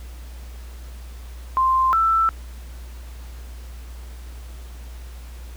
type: tone pair in turn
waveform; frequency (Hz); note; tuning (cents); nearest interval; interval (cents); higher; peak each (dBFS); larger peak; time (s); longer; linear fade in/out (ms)
sine; 1046.5 / 1327.8; C6 / E6; 0 / +12; major third; 412; second; -15; neither; 1.57-1.93 / 1.93-2.29; neither; 0
effects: added 60 Hz sine -34 dBFS peak until 5.56 s + pink hiss -48 dBFS RMS until 5.56 s